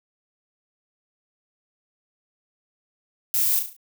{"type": "noise with echo", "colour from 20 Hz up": "violet", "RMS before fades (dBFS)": -22, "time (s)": [3.34, 3.59], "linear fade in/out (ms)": 0, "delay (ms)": 35, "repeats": 5, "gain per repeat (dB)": -6, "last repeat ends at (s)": 3.765, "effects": []}